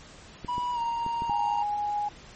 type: clicks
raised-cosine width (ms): 3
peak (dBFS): -24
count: 5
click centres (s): 0.447 / 0.581 / 1.064 / 1.221 / 1.296
type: tone with pitch glide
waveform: triangle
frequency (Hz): 977 to 932.9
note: B5 to A#5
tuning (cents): -19 to +1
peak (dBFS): -25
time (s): 0.48-1.63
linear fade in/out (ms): 10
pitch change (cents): -80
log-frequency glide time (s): 0.73-0.79
type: tone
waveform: sine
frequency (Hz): 828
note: G#5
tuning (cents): -5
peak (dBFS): -26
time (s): 1.29-2.09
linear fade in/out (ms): 10
effects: pink hiss -49 dBFS RMS until 2.35 s + MP3 32 kbps